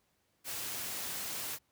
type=noise; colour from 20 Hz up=white; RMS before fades=-39 dBFS; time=0.44-1.59 s; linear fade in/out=50 ms; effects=pink hiss -75 dBFS RMS until 1.71 s + high-pass 60 Hz 12 dB/octave